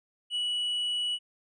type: tone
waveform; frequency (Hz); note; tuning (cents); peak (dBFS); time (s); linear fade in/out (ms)
triangle; 2940; F#7; -12; -26; 0.3-1.19; 50
effects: resampled to 24000 Hz